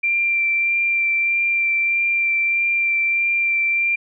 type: tone with vibrato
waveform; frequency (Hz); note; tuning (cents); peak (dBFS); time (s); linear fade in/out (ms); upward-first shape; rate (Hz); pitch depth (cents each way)
sine; 2363; D7; +10; -16; 0.03-3.96; 10; sine; 1.6; 12
effects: none